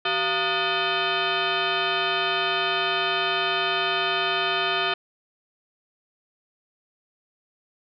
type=tone with frequency modulation; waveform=sine; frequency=920 Hz; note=A#5; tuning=23 cents flat; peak=-21 dBFS; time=0.05-4.94 s; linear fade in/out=5 ms; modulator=538 Hz; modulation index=5; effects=none